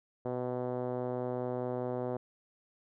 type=tone with low-pass filter; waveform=5% pulse; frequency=124.8 Hz; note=B2; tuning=19 cents sharp; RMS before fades=-35 dBFS; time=0.25-2.17 s; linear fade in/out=5 ms; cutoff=540 Hz; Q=1.5; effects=none